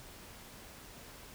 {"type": "silence", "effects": ["pink hiss -52 dBFS RMS until 1.34 s"]}